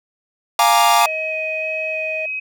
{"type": "chord", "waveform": "45% pulse", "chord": "Bb dominant seventh", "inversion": "second", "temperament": "equal", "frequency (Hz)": [698.5, 830.6, 932.3, 1174.7], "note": ["F5", "Ab5", "Bb5", "D6"], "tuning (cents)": [0, 0, 0, 0], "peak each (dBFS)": -17, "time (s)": [0.59, 1.06], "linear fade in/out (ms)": 2}
{"type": "tone with vibrato", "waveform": "sine", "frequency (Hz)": 2522, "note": "D#7", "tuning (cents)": 23, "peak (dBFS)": -22, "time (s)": [1, 2.4], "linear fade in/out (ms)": 10, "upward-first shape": "square", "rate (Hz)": 1.6, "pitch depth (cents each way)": 9}
{"type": "tone", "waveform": "triangle", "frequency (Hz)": 631, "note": "D#5", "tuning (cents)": 24, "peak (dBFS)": -23, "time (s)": [1.06, 2.26], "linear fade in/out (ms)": 5}
{"effects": []}